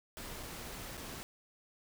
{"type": "noise with dropouts", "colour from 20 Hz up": "pink", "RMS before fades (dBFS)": -45, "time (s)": [0.17, 1.23], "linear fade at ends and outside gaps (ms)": 0, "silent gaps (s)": [[0.43, 0.434], [0.971, 0.976]], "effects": []}